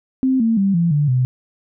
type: tone with pitch steps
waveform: sine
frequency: 261.6 / 226.4 / 195.98 / 169.63 / 146.82 / 127.08 Hz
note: C4 / A3 / G3 / E3 / D3 / B2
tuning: 0 / +50 / 0 / +50 / 0 / +50 cents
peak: -13 dBFS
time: 0.23-1.25 s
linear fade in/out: 0 ms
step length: 170 ms
effects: none